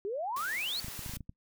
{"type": "exponential sweep", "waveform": "sine", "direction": "up", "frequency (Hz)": [379.8, 4542], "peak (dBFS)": -32, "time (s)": [0.05, 0.8], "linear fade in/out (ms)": 0}
{"type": "noise", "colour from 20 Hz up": "white", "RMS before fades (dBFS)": -43, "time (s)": [0.36, 1.17], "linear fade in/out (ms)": 5}
{"type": "clicks", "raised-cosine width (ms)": 5, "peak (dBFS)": -30, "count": 9, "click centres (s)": [0.845, 0.883, 0.992, 1.062, 1.095, 1.137, 1.17, 1.207, 1.294]}
{"effects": ["noise-tail reverb RT60 0.1 s tail -24 dB re dry"]}